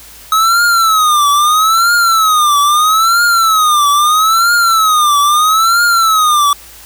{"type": "tone with vibrato", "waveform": "square", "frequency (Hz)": 1276, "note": "D#6", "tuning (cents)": 43, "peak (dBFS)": -8, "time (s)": [0.32, 6.53], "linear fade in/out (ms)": 2, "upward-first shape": "triangle", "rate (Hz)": 0.77, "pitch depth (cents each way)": 190, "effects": ["added 55 Hz sine -43 dBFS peak until 6.85 s", "white hiss -36 dBFS RMS until 6.85 s"]}